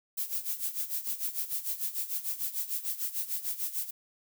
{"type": "noise with tremolo", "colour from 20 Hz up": "violet", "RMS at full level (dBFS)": -31, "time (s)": [0.17, 3.91], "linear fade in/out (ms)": 10, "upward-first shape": "sine", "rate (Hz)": 6.7, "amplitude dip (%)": 80, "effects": []}